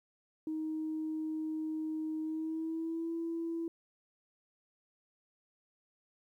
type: tone with pitch glide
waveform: sine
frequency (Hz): 313.6 to 332.2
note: D#4 to E4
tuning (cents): +14 to +13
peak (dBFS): -33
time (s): 0.47-3.68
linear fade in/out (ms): 2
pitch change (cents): +99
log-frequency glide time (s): 2.22-3.12
effects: tanh soft clip ceiling -29 dBFS + 12-bit